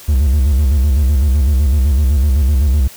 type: tone with vibrato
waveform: triangle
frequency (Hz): 69.3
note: C#2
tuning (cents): 0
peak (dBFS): -7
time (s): 0.08-2.88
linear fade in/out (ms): 10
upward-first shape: square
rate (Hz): 7.9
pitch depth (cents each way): 130
effects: white hiss -37 dBFS RMS until 2.96 s